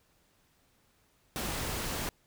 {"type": "noise", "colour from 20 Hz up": "pink", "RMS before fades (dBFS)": -35, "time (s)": [1.36, 2.09], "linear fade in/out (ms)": 0, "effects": ["pink hiss -69 dBFS RMS until 2.26 s"]}